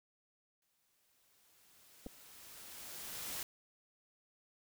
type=noise with exponential growth; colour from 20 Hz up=white; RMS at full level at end=-41 dBFS; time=0.62-3.43 s; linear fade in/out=2 ms; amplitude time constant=610 ms
type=clicks; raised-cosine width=2 ms; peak=-33 dBFS; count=2; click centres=2.063 / 2.067 s
effects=none